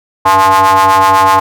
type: ring-modulated tone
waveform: square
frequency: 95.4 Hz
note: G2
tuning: 47 cents flat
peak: -3 dBFS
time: 0.25-1.4 s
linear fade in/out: 10 ms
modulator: 958 Hz
effects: none